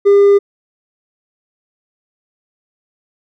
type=tone with hard clipping; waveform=sine; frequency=402.1 Hz; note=G4; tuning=44 cents sharp; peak=-6 dBFS; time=0.05-0.39 s; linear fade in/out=20 ms; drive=2 dB; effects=none